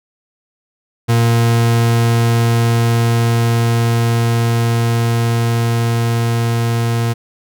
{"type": "tone with level ramp", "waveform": "40% pulse", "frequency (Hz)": 116.54, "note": "A#2", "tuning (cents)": 0, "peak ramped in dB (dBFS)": [-9, -13], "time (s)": [1.08, 7.14], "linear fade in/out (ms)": 20, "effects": []}